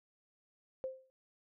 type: tone with exponential decay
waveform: sine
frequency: 523.3 Hz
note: C5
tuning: in tune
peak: -33 dBFS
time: 0.84-1.1 s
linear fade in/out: 0 ms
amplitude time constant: 56 ms
effects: none